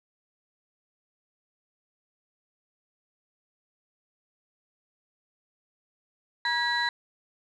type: tone cluster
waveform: sine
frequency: 956 / 1646 / 1935 / 3984 Hz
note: A#5 / G#6 / B6 / B7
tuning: +43 / -16 / -36 / +14 cents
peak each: -29 dBFS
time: 6.45-6.89 s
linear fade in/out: 2 ms
effects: tanh soft clip ceiling -17 dBFS